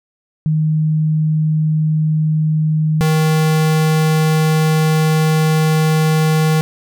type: tone pair in turn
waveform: sine / square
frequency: 155.56 / 156.91 Hz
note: D#3 / D#3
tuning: 0 / +15 cents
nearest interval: unison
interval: 15 cents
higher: second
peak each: -12 dBFS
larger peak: neither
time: 0.46-3.01 / 3.01-6.61 s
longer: second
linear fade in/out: 0 ms
effects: none